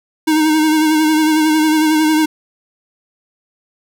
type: tone with vibrato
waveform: square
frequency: 311.1 Hz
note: D#4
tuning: in tune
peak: -11 dBFS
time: 0.27-2.26 s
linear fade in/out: 10 ms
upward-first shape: sine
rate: 11 Hz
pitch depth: 34 cents each way
effects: none